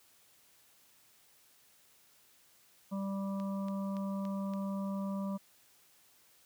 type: harmonic tone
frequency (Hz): 196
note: G3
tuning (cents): 0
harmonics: 1 / 3 / 5 / 6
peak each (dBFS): -34 / -44 / -48 / -50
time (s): 2.91-5.38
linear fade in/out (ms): 20
type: click train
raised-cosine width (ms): 0.2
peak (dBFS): -34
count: 5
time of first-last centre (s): 3.4-4.536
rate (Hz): 3.52
effects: white hiss -65 dBFS RMS until 6.45 s + high-pass 60 Hz 12 dB/octave